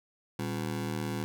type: ring-modulated tone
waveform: 25% pulse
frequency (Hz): 155.56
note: D#3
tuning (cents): 0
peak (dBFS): -25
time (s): 0.39-1.24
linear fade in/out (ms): 0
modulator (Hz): 39.7
effects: none